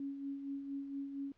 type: tone with tremolo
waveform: sine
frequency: 277.6 Hz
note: C#4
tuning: 3 cents sharp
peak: -37 dBFS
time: 0-1.32 s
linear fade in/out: 2 ms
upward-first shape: sine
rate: 4.3 Hz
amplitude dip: 50%
effects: pink hiss -74 dBFS RMS until 1.37 s + low-pass 4000 Hz 12 dB/octave